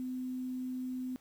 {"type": "tone with quantisation", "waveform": "sine", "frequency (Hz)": 254.9, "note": "C4", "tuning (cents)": -45, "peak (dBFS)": -35, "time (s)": [0, 1.16], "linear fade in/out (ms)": 0, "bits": 10, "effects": ["pink hiss -67 dBFS RMS until 1.2 s"]}